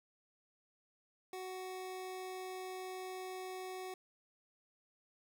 25% pulse tone, 372.2 Hz, F#4, 10 cents sharp, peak -39 dBFS, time 1.33-3.94 s, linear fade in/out 2 ms, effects none

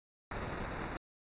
pink noise with sample-and-hold, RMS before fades -40 dBFS, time 0.31-0.97 s, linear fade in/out 2 ms, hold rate 3150 Hz, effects resampled to 8000 Hz

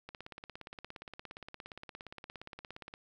click train, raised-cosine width 0.3 ms, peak -29 dBFS, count 50, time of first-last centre 0.09-2.939 s, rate 17.2 Hz, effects 11-bit

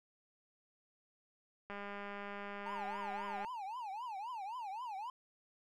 click train, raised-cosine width 0.5 ms, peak -31 dBFS, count 354, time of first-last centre 1.7-3.448 s, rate 202 Hz
triangle tone with vibrato, 880 Hz, A5, in tune, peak -39 dBFS, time 2.66-5.1 s, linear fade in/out 2 ms, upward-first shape triangle, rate 3.8 Hz, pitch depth 290 cents each way
effects none

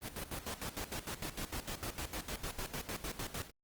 pink noise with tremolo, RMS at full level -40 dBFS, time 0.01-3.51 s, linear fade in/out 50 ms, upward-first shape square, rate 6.6 Hz, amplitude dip 75%, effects Opus 24 kbps

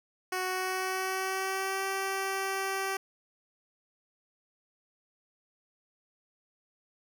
10% pulse tone with pitch glide, 370 to 387.1 Hz, F#4 to G4, 0 to -22 cents, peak -22 dBFS, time 0.32-2.97 s, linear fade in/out 5 ms, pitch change +78 cents, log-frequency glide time 0.43-1.85 s, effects none

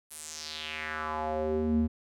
square tone with band-pass filter sweep, 77.78 Hz, D#2, in tune, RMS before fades -32 dBFS, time 0.1-1.88 s, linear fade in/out 20 ms, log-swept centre 11000 to 180 Hz, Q 3.1, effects none

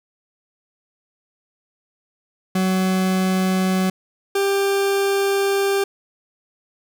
40% pulse tone pair in turn, 187.3 / 395.5 Hz, F#3 / G4, +21 / +15 cents, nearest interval octave + minor second, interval 1294 cents, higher second, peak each -16 dBFS, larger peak neither, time 2.55-3.9 / 4.35-5.84 s, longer second, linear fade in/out 5 ms, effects none

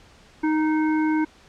harmonic tone with a mistuned harmonic, 311.1 Hz, D#4, in tune, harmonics 1 / 3 / 5 / 7, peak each -19 / -29 / -33 / -36 dBFS, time 0.43-1.25 s, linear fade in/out 10 ms, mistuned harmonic 5, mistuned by -21 cents, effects pink hiss -52 dBFS RMS until 1.48 s + low-pass 6000 Hz 12 dB/octave

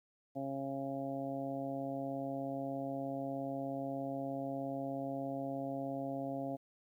harmonic tone, 136.8 Hz, C#3, 23 cents flat, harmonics 1 / 2 / 3 / 4 / 5 / 6, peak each -47 / -40 / -52 / -43 / -42 / -52 dBFS, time 0.35-6.57 s, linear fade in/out 20 ms, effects 12-bit

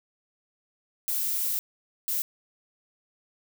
violet noise bursts at uneven times, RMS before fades -28 dBFS, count 2, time 1.08-1.59 / 2.08-2.22 s, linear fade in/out 0 ms, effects none

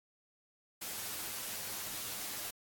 white noise with comb filter, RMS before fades -41 dBFS, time 0.81-2.51 s, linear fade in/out 10 ms, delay 9.7 ms, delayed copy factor +0.55, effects AAC 64 kbps

